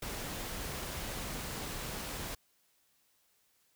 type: noise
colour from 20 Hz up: pink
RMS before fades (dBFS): -40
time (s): 0.02-2.35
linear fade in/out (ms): 5
effects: white hiss -72 dBFS RMS until 3.75 s